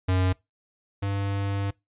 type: tone pair in turn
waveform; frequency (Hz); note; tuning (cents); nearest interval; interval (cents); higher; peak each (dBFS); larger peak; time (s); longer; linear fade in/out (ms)
square; 92.5 / 99.42; F#2 / G2; 0 / +25; minor second; 125; second; -21 / -26; first; 0.08-0.33 / 1.02-1.71; second; 10
effects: noise-tail reverb RT60 0.2 s tail -23 dB re dry + resampled to 8000 Hz